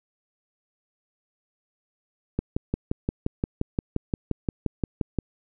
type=click train; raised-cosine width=3 ms; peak=-11 dBFS; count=17; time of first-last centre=2.39-5.187 s; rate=5.72 Hz; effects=none